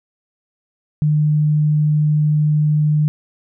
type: tone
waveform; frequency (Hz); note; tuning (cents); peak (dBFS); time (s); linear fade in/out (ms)
sine; 151.1; D3; +50; -12; 1.02-3.08; 0
effects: none